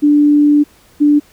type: tone pair in turn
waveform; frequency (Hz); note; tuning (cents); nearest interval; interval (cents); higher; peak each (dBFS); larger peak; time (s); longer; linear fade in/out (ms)
sine; 293.7 / 293.7; D4 / D4; 0 / 0; unison; 0; neither; -6; neither; 0.02-0.64 / 1-1.2; first; 20
effects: pink hiss -48 dBFS RMS until 1.32 s